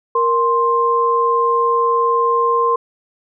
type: tone pair together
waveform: sine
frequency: 467.8 / 1050.2 Hz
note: A#4 / C6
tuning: +6 / +6 cents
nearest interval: octave + major second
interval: 1400 cents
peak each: -17 / -14 dBFS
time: 0.15-2.76 s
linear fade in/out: 5 ms
effects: none